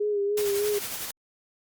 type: tone with vibrato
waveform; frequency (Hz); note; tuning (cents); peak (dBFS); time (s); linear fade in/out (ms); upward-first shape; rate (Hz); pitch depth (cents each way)
sine; 410; G#4; -22; -23; 0-0.79; 10; sine; 3.3; 41
type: noise with tremolo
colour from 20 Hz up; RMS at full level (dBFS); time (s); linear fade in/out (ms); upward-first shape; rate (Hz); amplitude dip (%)
white; -32; 0.37-1.11; 5; sine; 11; 40
effects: Opus 48 kbps